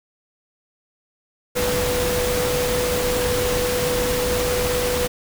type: tone in noise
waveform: sine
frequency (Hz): 493.9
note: B4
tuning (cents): 0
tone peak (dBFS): -21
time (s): 1.55-5.08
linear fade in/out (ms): 20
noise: pink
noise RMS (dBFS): -24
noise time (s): 1.55-5.08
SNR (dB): 0
effects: none